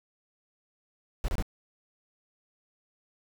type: noise bursts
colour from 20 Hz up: brown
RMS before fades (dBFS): -28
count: 3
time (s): 1.24-1.425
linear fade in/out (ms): 0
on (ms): 43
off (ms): 28
effects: none